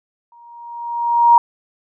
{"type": "tone with exponential growth", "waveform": "sine", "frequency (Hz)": 943, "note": "A#5", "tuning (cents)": 20, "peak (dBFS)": -4, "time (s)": [0.32, 1.38], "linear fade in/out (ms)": 2, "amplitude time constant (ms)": 230, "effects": []}